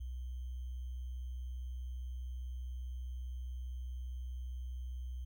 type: tone with sample-and-hold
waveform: sine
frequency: 62.4 Hz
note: B1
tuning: 19 cents sharp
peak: -39 dBFS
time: 0-5.25 s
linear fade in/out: 10 ms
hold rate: 3150 Hz
effects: none